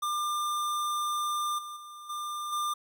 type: tone with level steps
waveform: square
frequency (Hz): 1197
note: D6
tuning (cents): +33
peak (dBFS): -29 / -39 / -44 / -34 / -29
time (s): 0.02-2.74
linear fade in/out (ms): 10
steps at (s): 1.58 / 1.76 / 2.09 / 2.52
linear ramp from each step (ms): 10
effects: none